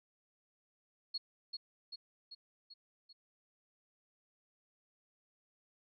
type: tone with echo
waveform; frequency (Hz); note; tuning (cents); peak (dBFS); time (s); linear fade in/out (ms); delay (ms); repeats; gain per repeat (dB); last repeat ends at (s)
sine; 4321; C#8; -45; -35; 1.14-1.18; 10; 390; 5; -4; 3.13
effects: none